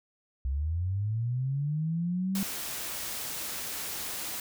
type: linear sweep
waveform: sine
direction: up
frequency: 63.2 to 198.5 Hz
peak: -27 dBFS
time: 0.45-2.43 s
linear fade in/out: 0 ms
type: noise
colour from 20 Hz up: white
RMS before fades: -36 dBFS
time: 2.35-4.4 s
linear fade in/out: 2 ms
effects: none